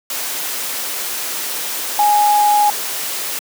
sine tone in noise, 830.6 Hz, G#5, in tune, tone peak -10 dBFS, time 1.99-2.7 s, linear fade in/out 2 ms, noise white, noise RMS -23 dBFS, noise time 0.1-3.39 s, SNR +10 dB, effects high-pass 300 Hz 12 dB/octave

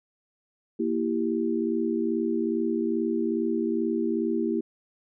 sine chord, E diminished, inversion second, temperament equal, 233.1 / 329.6 / 392 Hz, Bb3 / E4 / G4, 0 / 0 / 0 cents, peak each -28 / -27 / -29 dBFS, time 0.79-4.61 s, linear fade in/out 10 ms, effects none

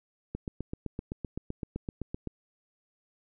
click train, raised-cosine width 3 ms, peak -21 dBFS, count 16, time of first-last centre 0.35-2.273 s, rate 7.8 Hz, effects none

